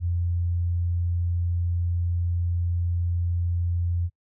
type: tone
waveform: sine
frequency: 86.7 Hz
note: F2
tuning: 12 cents flat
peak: -22 dBFS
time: 0-4.1 s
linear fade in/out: 50 ms
effects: noise-tail reverb RT60 0.1 s tail -25 dB re dry